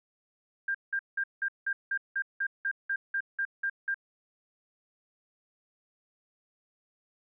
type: tone bursts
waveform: sine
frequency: 1595 Hz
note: G6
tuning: 30 cents sharp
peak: -27 dBFS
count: 14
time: 0.68-3.944 s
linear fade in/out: 5 ms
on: 66 ms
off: 180 ms
effects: none